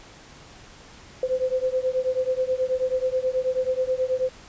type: beating tone pair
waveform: sine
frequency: 510 / 519.3 Hz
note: C5 / C5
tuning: -44 / -13 cents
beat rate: 9.3 Hz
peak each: -24 / -25 dBFS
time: 1.23-4.29 s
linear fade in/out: 2 ms
effects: pink hiss -47 dBFS RMS until 4.48 s + resampled to 16000 Hz